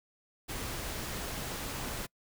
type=noise; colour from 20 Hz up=pink; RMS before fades=-38 dBFS; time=0.48-2.07 s; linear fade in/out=20 ms; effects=noise-tail reverb RT60 0.1 s tail -26 dB re dry